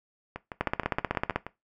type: two click trains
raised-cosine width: 0.5 ms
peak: -20 / -10 dBFS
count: 8 / 13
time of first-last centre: 0.36-1.466 / 0.61-1.36 s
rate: 6.33 / 16 Hz
effects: noise-tail reverb RT60 0.2 s tail -18 dB re dry